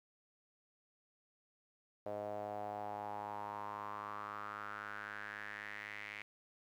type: tone with band-pass filter sweep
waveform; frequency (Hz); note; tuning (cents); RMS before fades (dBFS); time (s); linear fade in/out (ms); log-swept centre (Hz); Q
sawtooth; 103.83; G#2; 0; -45; 2.06-6.22; 0; 600 to 2200; 5
effects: 12-bit